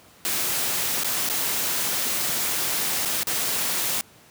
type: noise with dropouts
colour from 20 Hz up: white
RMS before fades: -25 dBFS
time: 0.25-4.01 s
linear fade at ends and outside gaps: 0 ms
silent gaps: 1.035-1.045 / 1.289-1.298 / 3.051-3.057 / 3.232-3.271 s
effects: pink hiss -52 dBFS RMS until 4.3 s + high-pass 100 Hz 12 dB/octave